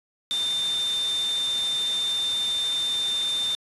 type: tone in noise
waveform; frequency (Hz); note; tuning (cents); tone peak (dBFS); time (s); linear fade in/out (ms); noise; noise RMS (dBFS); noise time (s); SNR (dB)
sine; 3593; A7; +36; -23; 0.31-3.55; 0; white; -35; 0.31-3.55; +9
effects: resampled to 24000 Hz